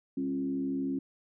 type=tone with frequency modulation; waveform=sine; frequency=270 Hz; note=C#4; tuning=45 cents flat; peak=-29 dBFS; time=0.17-0.99 s; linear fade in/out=5 ms; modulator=72.8 Hz; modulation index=0.7; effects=none